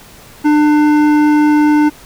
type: tone with hard clipping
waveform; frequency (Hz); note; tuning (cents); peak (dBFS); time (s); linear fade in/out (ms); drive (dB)
sine; 299.2; D4; +32; -9; 0.44-1.9; 20; 12
effects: pink hiss -39 dBFS RMS until 2.05 s